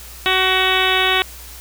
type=harmonic tone; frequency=375.2 Hz; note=F#4; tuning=24 cents sharp; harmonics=1 / 2 / 3 / 4 / 5 / 6 / 7 / 8 / 9 / 10; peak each=-23 / -23 / -23 / -23 / -23 / -23 / -23 / -23 / -23 / -23 dBFS; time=0.26-1.22 s; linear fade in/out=0 ms; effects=added 60 Hz sine -38 dBFS peak until 1.6 s + white hiss -38 dBFS RMS until 1.6 s